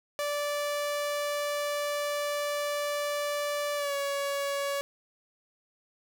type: tone with pitch glide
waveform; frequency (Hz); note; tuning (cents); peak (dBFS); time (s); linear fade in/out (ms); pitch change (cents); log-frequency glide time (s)
sawtooth; 583 to 562.2; D5 to C#5; -13 to +24; -25; 0.19-4.81; 0; -63; 3.76-3.94
effects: none